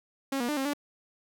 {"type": "tone with pitch steps", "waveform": "sawtooth", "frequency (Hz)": [272.1, 240.5, 298, 268.4, 289], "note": ["C#4", "B3", "D4", "C4", "D4"], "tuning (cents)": [-32, -46, 25, 44, -28], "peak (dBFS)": -24, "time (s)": [0.32, 0.735], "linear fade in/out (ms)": 5, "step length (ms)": 83, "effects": []}